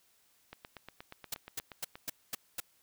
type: click train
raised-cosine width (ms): 0.3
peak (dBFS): -29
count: 13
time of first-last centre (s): 0.53-1.955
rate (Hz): 8.42
type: noise bursts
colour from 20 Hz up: white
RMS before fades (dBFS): -36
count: 6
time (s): 1.32-2.602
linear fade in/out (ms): 5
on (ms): 22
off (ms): 230
effects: white hiss -69 dBFS RMS until 2.82 s